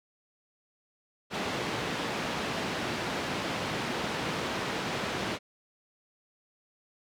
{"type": "band-pass noise", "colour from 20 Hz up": "pink", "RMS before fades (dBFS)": -33, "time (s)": [1.3, 5.39], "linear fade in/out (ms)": 50, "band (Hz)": [160, 3900], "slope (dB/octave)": 12, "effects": []}